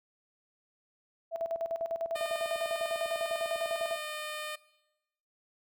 sine tone with tremolo, 664 Hz, E5, 12 cents sharp, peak -28 dBFS, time 1.31-3.98 s, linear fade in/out 50 ms, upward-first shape square, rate 10 Hz, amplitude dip 70%
10% pulse tone, 608 Hz, D#5, 40 cents flat, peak -28 dBFS, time 2.15-4.56 s, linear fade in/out 10 ms
effects noise-tail reverb RT60 1.0 s tail -21 dB re dry

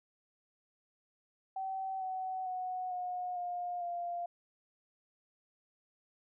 sine tone with pitch steps, 766 / 751.5 / 737.3 / 723.4 / 709.8 / 696.4 Hz, G5 / F#5 / F#5 / F#5 / F5 / F5, -40 / +27 / -6 / -39 / +28 / -5 cents, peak -35 dBFS, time 1.56-4.26 s, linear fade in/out 5 ms, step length 450 ms, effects none

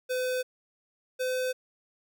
square tone pair in turn, 507 / 510.2 Hz, B4 / C5, +45 / -44 cents, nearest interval unison, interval 11 cents, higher second, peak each -28 dBFS, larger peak neither, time 0.09-0.43 / 1.19-1.53 s, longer neither, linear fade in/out 20 ms, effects none

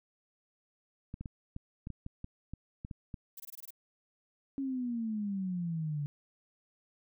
clicks, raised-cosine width 5 ms, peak -28 dBFS, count 12, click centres 1.141 / 1.21 / 1.258 / 1.564 / 1.871 / 1.903 / 2.064 / 2.244 / 2.536 / 2.849 / 2.912 / 3.142 s
violet noise bursts, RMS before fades -46 dBFS, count 7, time 3.37-3.706 s, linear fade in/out 5 ms, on 30 ms, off 21 ms
sine exponential sweep, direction down, 277.2 to 142.5 Hz, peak -32 dBFS, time 4.58-6.06 s, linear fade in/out 0 ms
effects none

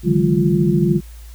sine tone cluster, 145 / 158.7 / 182.3 / 205 / 349.7 Hz, D3 / D#3 / F#3 / G#3 / F4, -22 / +35 / -25 / -22 / +2 cents, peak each -19 dBFS, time 0.03-1.01 s, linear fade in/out 50 ms, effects added 57 Hz sine -34 dBFS peak until 1.34 s + white hiss -48 dBFS RMS until 1.34 s

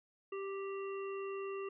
harmonic tone, 392 Hz, G4, in tune, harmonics 1 / 3 / 5 / 7, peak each -39 / -47 / -57 / -52 dBFS, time 0.32-1.69 s, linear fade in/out 5 ms, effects none

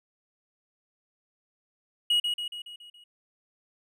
triangle tone with echo, 2900 Hz, F#7, 35 cents flat, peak -19 dBFS, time 2.1-2.2 s, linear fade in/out 5 ms, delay 140 ms, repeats 6, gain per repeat -5 dB, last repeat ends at 3.04 s, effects none

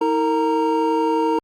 triangle tone cluster, 320.5 / 458 / 930 Hz, E4 / A#4 / A#5, -49 / -31 / -4 cents, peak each -19 dBFS, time 0.01-1.39 s, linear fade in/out 5 ms, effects Opus 48 kbps

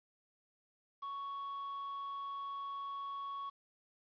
triangle tone, 1113 Hz, C#6, 7 cents sharp, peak -38 dBFS, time 1.02-3.5 s, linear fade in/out 10 ms, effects resampled to 11025 Hz + 11-bit

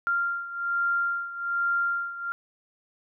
sine beating tone pair, 1390 / 1391.2 Hz, F6 / F6, -9 / -7 cents, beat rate 1.2 Hz, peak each -26 / -30 dBFS, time 0.07-2.32 s, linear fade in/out 0 ms, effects none

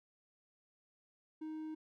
triangle tone, 312.6 Hz, D#4, 8 cents sharp, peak -39 dBFS, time 1.41-1.75 s, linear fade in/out 10 ms, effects none

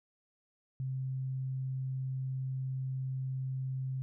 sine tone, 131.5 Hz, C3, 9 cents sharp, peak -33 dBFS, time 0.8-4.02 s, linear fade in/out 0 ms, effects none

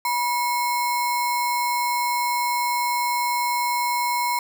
sine tone with sample-and-hold, 970 Hz, B5, 31 cents flat, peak -20 dBFS, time 0.05-4.39 s, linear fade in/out 2 ms, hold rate 3150 Hz, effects none

